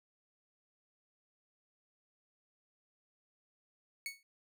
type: tone with exponential decay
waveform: sawtooth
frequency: 2217 Hz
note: C#7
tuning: in tune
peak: -32 dBFS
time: 4.06-4.23 s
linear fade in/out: 1 ms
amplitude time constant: 36 ms
effects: none